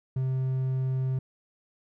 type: tone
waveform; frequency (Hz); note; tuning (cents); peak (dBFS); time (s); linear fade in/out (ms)
triangle; 130.81; C3; 0; -23; 0.16-1.19; 5
effects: none